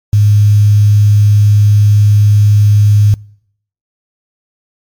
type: tone with quantisation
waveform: sine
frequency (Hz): 103.83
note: G#2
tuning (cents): 0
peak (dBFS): -4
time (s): 0.13-3.14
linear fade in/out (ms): 0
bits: 5
effects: noise-tail reverb RT60 0.7 s tail -26 dB re dry + MP3 96 kbps